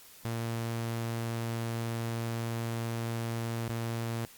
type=tone with dropouts; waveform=sawtooth; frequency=115.4 Hz; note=A#2; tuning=17 cents flat; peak=-28 dBFS; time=0.25-4.25 s; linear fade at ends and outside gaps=0 ms; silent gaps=3.682-3.695 s; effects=white hiss -54 dBFS RMS until 4.37 s + Opus 48 kbps